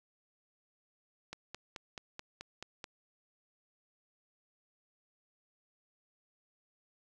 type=click train; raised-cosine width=0.2 ms; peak=-25 dBFS; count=8; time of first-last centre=1.33-2.842 s; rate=4.63 Hz; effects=none